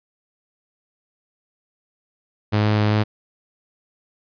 sawtooth tone with pitch steps, 105.5 / 106.3 / 105.5 / 106.5 Hz, G#2 / G#2 / G#2 / G#2, +28 / +41 / +28 / +44 cents, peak -12 dBFS, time 2.52-3.04 s, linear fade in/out 20 ms, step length 130 ms, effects resampled to 11025 Hz

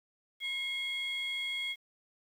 sine tone pair together, 2152 / 3309 Hz, C7 / G#7, +48 / -7 cents, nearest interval perfect fifth, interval 745 cents, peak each -34 / -34 dBFS, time 0.4-1.76 s, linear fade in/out 50 ms, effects tanh soft clip ceiling -29 dBFS + 10-bit

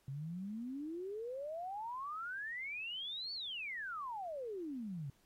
sine exponential two-way sweep, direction up then down, 131.3 to 4539 to 131.3 Hz, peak -40 dBFS, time 0.08-5.1 s, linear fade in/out 2 ms, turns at 3.33 s, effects pink hiss -73 dBFS RMS until 5.25 s + AAC 48 kbps

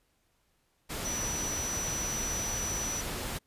sine tone in noise, 5920 Hz, F#8, in tune, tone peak -33 dBFS, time 1.04-3.02 s, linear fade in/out 20 ms, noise pink, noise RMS -36 dBFS, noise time 0.89-3.39 s, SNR 0 dB, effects pink hiss -73 dBFS RMS until 3.46 s + resampled to 32000 Hz

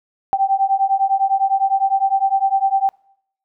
sine beating tone pair, 775 / 784.9 Hz, G5 / G5, -20 / +2 cents, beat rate 9.9 Hz, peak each -17 dBFS, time 0.33-2.89 s, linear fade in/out 0 ms, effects noise-tail reverb RT60 0.7 s tail -25 dB re dry

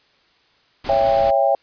pink noise, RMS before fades -31 dBFS, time 0.84-1.31 s, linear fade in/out 10 ms
sine chord, C# diminished, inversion none, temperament just, 554.4 / 665.2 / 798.3 Hz, C#5 / E5 / G5, 0 / +16 / +31 cents, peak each -18 dBFS, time 0.89-1.55 s, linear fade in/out 2 ms
effects white hiss -58 dBFS RMS until 1.62 s + resampled to 11025 Hz

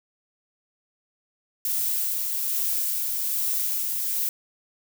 violet noise with tremolo, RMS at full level -25 dBFS, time 1.65-4.29 s, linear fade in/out 2 ms, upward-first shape sine, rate 1.2 Hz, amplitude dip 25%, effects none

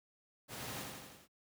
pink noise with echo, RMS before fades -45 dBFS, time 0.48-0.86 s, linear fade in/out 50 ms, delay 84 ms, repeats 5, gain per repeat -3 dB, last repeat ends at 1.28 s, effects high-pass 100 Hz 12 dB/octave

